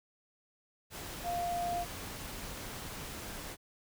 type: tone in noise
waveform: sine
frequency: 698.5 Hz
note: F5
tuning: in tune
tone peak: -32 dBFS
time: 1.23-1.86 s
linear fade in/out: 50 ms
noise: pink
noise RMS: -43 dBFS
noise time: 0.9-3.57 s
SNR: +8 dB
effects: none